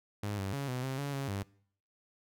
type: tone with pitch steps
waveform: sawtooth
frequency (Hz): 103.2 / 97.3 / 139.6 / 126.2 / 132.8 / 141.7 / 137.5 / 99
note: G#2 / G2 / C#3 / B2 / C3 / C#3 / C#3 / G2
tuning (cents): -10 / -12 / +13 / +38 / +26 / +38 / -14 / +18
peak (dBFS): -30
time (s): 0.23-1.43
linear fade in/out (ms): 5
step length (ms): 150
effects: noise-tail reverb RT60 0.6 s tail -23 dB re dry